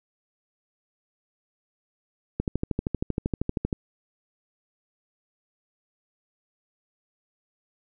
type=click train; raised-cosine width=3 ms; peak=-12 dBFS; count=18; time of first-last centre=2.4-3.728 s; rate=12.8 Hz; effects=none